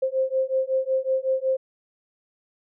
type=beating tone pair; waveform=sine; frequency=523.3 / 528.7 Hz; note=C5 / C5; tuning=0 / +18 cents; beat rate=5.4 Hz; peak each=-24 dBFS; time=0.02-1.57 s; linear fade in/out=10 ms; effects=none